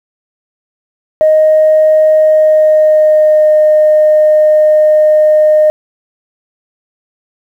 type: tone with pitch glide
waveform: sine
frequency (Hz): 622.3 to 613.4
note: D#5 to D#5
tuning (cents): 0 to -25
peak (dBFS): -3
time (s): 1.21-5.7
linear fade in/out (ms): 0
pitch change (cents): -25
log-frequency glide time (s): 2.15-3.51
effects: tanh soft clip ceiling 0 dBFS + 7-bit